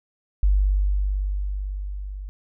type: tone with level ramp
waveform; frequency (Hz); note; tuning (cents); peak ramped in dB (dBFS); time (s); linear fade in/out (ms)
sine; 49; G1; 0; -14 to -31; 0.43-2.29; 0
effects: none